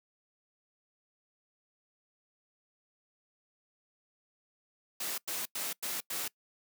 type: noise bursts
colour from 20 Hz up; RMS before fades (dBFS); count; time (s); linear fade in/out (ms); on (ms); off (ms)
white; -36; 5; 5-6.28; 5; 180; 95
effects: noise-tail reverb RT60 0.1 s tail -23 dB re dry + high-pass 200 Hz 12 dB/octave